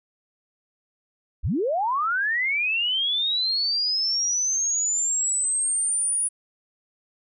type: linear sweep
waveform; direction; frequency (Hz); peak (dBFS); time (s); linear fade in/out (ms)
sine; up; 32.18 to 9800; -21; 1.43-6.29; 20
effects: none